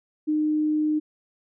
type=tone; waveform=sine; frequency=305.4 Hz; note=D#4; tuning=32 cents flat; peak=-20 dBFS; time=0.27-1 s; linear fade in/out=20 ms; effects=none